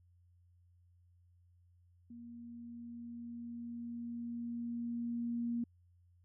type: tone with level ramp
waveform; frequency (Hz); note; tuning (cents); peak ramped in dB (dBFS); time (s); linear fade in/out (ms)
sine; 236.1; A#3; +22; -48 to -33; 2.1-5.64; 5
effects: added 88 Hz sine -64 dBFS peak until 6.24 s